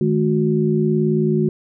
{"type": "tone cluster", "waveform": "sine", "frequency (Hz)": [155, 213.6, 365.1], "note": ["D#3", "G#3", "F#4"], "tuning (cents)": [-6, 49, -23], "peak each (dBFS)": -19, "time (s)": [0.01, 1.49], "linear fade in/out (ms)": 2, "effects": []}